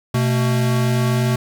square tone pair together, 124.8 / 224 Hz, B2 / A3, +19 / +31 cents, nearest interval minor seventh, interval 1012 cents, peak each -17 / -23 dBFS, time 0.14-1.36 s, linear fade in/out 5 ms, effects 8-bit

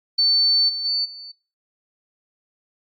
sine tone with level steps, 4500 Hz, C#8, 25 cents sharp, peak -14 / -24 / -19 / -35 dBFS, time 0.18-1.32 s, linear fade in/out 10 ms, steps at 0.68 / 0.84 / 1.04 s, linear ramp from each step 20 ms, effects noise-tail reverb RT60 0.4 s tail -25 dB re dry + Opus 32 kbps

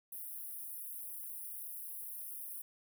white high-pass noise, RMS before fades -45 dBFS, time 0.12-2.62 s, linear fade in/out 5 ms, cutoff 9600 Hz, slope 96 dB/octave, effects none

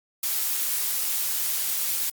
blue noise, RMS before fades -26 dBFS, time 0.23-2.1 s, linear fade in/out 5 ms, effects Opus 48 kbps

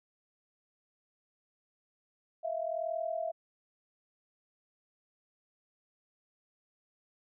sine tone pair together, 646 / 687.1 Hz, E5 / F5, -35 / -28 cents, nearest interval minor second, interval 107 cents, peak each -34 / -36 dBFS, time 2.43-3.32 s, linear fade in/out 20 ms, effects none

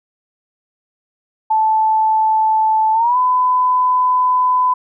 sine tone with pitch glide, 875 to 1005.1 Hz, A5 to B5, -10 to +30 cents, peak -11 dBFS, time 1.5-4.74 s, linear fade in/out 10 ms, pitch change +240 cents, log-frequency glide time 2.93-3.17 s, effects none

